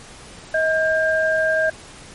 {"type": "tone pair together", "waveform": "sine", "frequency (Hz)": [635, 1600], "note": ["D#5", "G6"], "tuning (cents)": [35, 35], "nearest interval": "octave + major third", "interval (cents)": 1600, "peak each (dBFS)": [-18, -19], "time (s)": [0.54, 1.7], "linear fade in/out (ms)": 5, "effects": ["pink hiss -41 dBFS RMS until 2.14 s", "MP3 48 kbps"]}